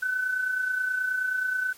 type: tone with amplitude modulation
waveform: sine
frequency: 1510 Hz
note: F#6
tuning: 35 cents sharp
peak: -22 dBFS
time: 0.02-1.73 s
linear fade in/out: 10 ms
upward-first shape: sine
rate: 29.4 Hz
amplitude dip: 50%
effects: white hiss -51 dBFS RMS until 1.77 s + MP3 64 kbps